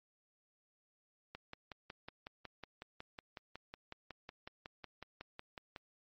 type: click train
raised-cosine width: 0.3 ms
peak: -30 dBFS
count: 25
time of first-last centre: 1.35-5.762 s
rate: 5.44 Hz
effects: MP3 32 kbps